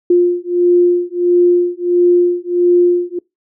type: beating tone pair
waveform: sine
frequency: 351.7 / 353.2 Hz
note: F4 / F4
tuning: +12 / +20 cents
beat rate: 1.5 Hz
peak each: -12 dBFS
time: 0.1-3.19 s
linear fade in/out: 5 ms
effects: noise-tail reverb RT60 0.2 s tail -25 dB re dry